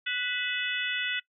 harmonic tone with a mistuned harmonic, 493.9 Hz, B4, in tune, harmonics 3 / 4 / 5 / 6 / 7, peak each -33 / -34 / -35 / -36 / -36 dBFS, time 0.06-1.2 s, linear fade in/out 10 ms, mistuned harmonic 5, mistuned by +73 cents, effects noise-tail reverb RT60 0.1 s tail -20 dB re dry

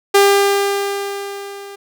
sawtooth tone with level ramp, 399.6 Hz, G4, 33 cents sharp, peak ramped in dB -3 to -28 dBFS, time 0.14-1.76 s, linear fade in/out 10 ms, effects none

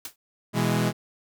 white noise with exponential decay, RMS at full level -31 dBFS, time 0.05-0.16 s, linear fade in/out 2 ms, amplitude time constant 22 ms
sawtooth chord, E major, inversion second, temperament equal, 123.47 / 164.81 / 207.7 Hz, B2 / E3 / G#3, 0 / 0 / 0 cents, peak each -22 dBFS, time 0.53-0.93 s, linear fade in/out 50 ms
effects none

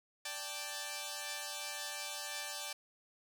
5% pulse chord, D suspended fourth, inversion none, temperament equal, 587.3 / 784 / 880 Hz, D5 / G5 / A5, 0 / 0 / 0 cents, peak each -33 dBFS, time 0.25-2.73 s, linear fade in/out 5 ms, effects none

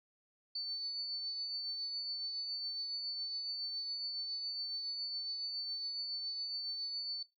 sine tone with tremolo, 4501 Hz, C#8, 26 cents sharp, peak -35 dBFS, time 0.55-7.23 s, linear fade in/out 5 ms, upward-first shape triangle, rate 7.2 Hz, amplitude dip 35%, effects noise-tail reverb RT60 0.2 s tail -20 dB re dry

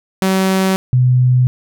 sawtooth / sine tone pair in turn, 190 / 126.04 Hz, F#3 / B2, +46 / +36 cents, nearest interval perfect fifth, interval 710 cents, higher first, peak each -8 dBFS, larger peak neither, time 0.22-0.76 / 0.93-1.47 s, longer neither, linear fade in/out 0 ms, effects none

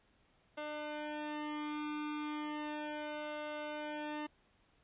sawtooth tone with flanger, 300.3 Hz, D4, 39 cents sharp, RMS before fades -41 dBFS, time 0.57-4.27 s, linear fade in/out 10 ms, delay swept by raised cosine 1.9 to 2.51 ms, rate 0.35 Hz, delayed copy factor +1, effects pink hiss -71 dBFS RMS until 4.83 s + resampled to 8000 Hz

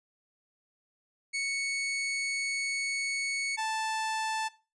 sawtooth tone pair in turn, 2217 / 879.8 Hz, C#7 / A5, 0 / 0 cents, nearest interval octave + major third, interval 1600 cents, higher first, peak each -26 dBFS, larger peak neither, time 1.33-3.57 / 3.57-4.49 s, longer first, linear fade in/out 20 ms, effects noise-tail reverb RT60 0.3 s tail -17 dB re dry + resampled to 22050 Hz

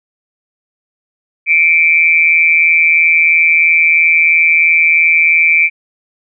sine tone with amplitude modulation, 2336 Hz, D7, 10 cents flat, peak -3 dBFS, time 1.46-5.7 s, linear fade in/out 50 ms, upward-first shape sine, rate 163 Hz, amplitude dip 75%, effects none

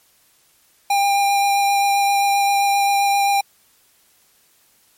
square tone with vibrato, 800 Hz, G5, 35 cents sharp, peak -15 dBFS, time 0.9-3.41 s, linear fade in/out 5 ms, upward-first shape sine, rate 7.6 Hz, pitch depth 10 cents each way, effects white hiss -57 dBFS RMS until 4.97 s + MP3 64 kbps

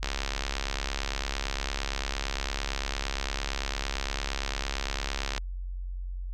click train, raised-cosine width 0.2 ms, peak -13 dBFS, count 369, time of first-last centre 0.03-5.379 s, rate 68.8 Hz, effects added 45 Hz sine -32 dBFS peak until 6.33 s

